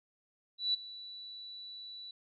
sine tone with ADSR envelope, 3951 Hz, B7, in tune, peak -26 dBFS, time 0.58-2.11 s, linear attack 160 ms, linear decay 12 ms, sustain -18 dB, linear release 3 ms, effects none

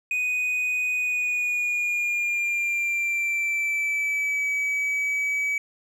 triangle tone with pitch glide, 2489 to 2282 Hz, D#7 to C#7, 0 to +50 cents, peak -21 dBFS, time 0.11-5.58 s, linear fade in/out 2 ms, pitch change -150 cents, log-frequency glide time 0.94-4.48 s, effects none

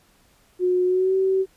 sine tone with pitch glide, 362.8 to 381.5 Hz, F#4 to G4, -34 to -47 cents, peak -17 dBFS, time 0.59-1.46 s, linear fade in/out 50 ms, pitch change +87 cents, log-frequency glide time 0.85-1.15 s, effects pink hiss -59 dBFS RMS until 1.56 s + resampled to 32000 Hz

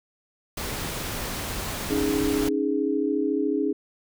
pink noise, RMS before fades -31 dBFS, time 0.57-2.49 s, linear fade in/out 5 ms
sine chord, C# suspended second, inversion none, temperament equal, 277.2 / 311.1 / 415.3 Hz, C#4 / D#4 / G#4, 0 / 0 / 0 cents, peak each -26 dBFS, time 1.9-3.73 s, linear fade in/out 10 ms
effects none

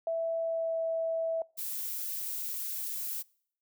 sine tone with pitch glide, 659.3 to 654.7 Hz, E5 to E5, 0 to -12 cents, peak -28 dBFS, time 0.07-1.42 s, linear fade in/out 2 ms, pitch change -12 cents, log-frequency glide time 0.38-0.79 s
violet noise, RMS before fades -36 dBFS, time 1.57-3.23 s, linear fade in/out 20 ms
effects noise-tail reverb RT60 0.6 s tail -25 dB re dry

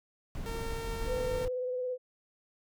brown noise, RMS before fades -37 dBFS, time 0.35-1.48 s, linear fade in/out 0 ms
sawtooth tone, 456.6 Hz, A#4, 36 cents flat, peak -34 dBFS, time 0.46-1.45 s, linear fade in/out 0 ms
sine tone with vibrato, 503 Hz, B4, 32 cents sharp, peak -31 dBFS, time 1.06-1.98 s, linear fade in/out 50 ms, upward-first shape triangle, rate 18 Hz, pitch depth 28 cents each way
effects none

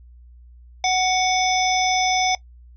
harmonic tone with a mistuned harmonic, 743 Hz, F#5, 7 cents sharp, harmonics 1 / 3 / 5 / 7 / 8, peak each -19 / -24 / -26 / -27 / -28 dBFS, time 0.84-2.35 s, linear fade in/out 2 ms, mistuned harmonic 5, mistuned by -85 cents, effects noise-tail reverb RT60 0.1 s tail -20 dB re dry + added 60 Hz sine -43 dBFS peak until 2.76 s

